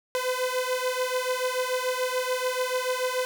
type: beating tone pair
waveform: sawtooth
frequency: 504 / 510.9 Hz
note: B4 / C5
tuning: +35 / -41 cents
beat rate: 6.9 Hz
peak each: -24 / -25 dBFS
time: 0.15-3.25 s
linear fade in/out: 0 ms
effects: none